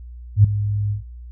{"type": "tone with ADSR envelope", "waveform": "sine", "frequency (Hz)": 103.3, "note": "G#2", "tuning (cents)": -9, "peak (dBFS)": -5, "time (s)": [0.36, 1.03], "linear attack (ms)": 82, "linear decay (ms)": 4, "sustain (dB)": -14, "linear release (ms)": 120, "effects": ["noise-tail reverb RT60 0.2 s tail -21 dB re dry", "added 60 Hz sine -34 dBFS peak until 1.31 s"]}